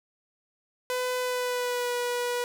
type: tone with pitch glide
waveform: sawtooth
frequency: 502 to 487.1 Hz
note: B4 to B4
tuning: +28 to -24 cents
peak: -23 dBFS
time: 0.9-2.44 s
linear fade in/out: 0 ms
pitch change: -52 cents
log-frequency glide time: 1.19-1.94 s
effects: none